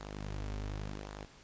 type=tone with flanger; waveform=sawtooth; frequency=50.9 Hz; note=G#1; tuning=34 cents flat; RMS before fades=-41 dBFS; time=0-1.25 s; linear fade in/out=5 ms; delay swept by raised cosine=0.35 to 6.15 ms; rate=0.89 Hz; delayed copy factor=-0.6; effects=pink hiss -58 dBFS RMS until 1.43 s + resampled to 16000 Hz